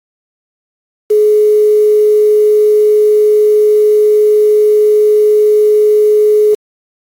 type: tone with quantisation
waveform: sine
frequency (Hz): 423.2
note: G#4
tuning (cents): +33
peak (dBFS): -5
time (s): 1.1-6.55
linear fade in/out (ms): 10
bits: 5
effects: AAC 64 kbps